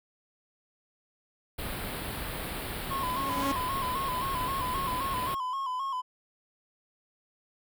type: band-stop noise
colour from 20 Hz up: pink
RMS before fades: -36 dBFS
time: 1.58-5.35 s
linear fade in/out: 10 ms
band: 4500 to 8900 Hz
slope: 48 dB/octave
type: tone with exponential growth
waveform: sawtooth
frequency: 277.2 Hz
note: C#4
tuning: in tune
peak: -23 dBFS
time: 2.73-3.52 s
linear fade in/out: 5 ms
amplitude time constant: 170 ms
type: tone with vibrato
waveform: triangle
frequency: 1046.5 Hz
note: C6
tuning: in tune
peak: -28 dBFS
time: 2.9-6.02 s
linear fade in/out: 20 ms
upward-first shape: square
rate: 3.8 Hz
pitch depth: 64 cents each way
effects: none